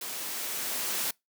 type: noise with level ramp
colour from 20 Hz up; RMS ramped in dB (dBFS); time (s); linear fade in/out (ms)
white; -37 to -30; 0.01-1.11; 5
effects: noise-tail reverb RT60 0.2 s tail -26 dB re dry + high-pass 200 Hz 12 dB/octave

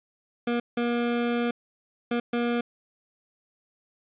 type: tone bursts at uneven times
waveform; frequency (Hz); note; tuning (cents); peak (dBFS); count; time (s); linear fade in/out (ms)
25% pulse; 238.3; A#3; +38; -20; 4; 0.47-0.6 / 0.77-1.51 / 2.11-2.2 / 2.33-2.61; 5
effects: resampled to 8000 Hz + 9-bit

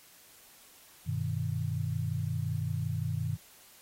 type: chord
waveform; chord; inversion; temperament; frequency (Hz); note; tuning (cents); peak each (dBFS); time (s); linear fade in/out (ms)
sine; G augmented; none; equal; 98 / 123.47 / 155.56; G2 / B2 / D#3; 0 / 0 / 0; -34; 1.06-3.37; 20
effects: white hiss -57 dBFS RMS until 3.81 s + AAC 48 kbps

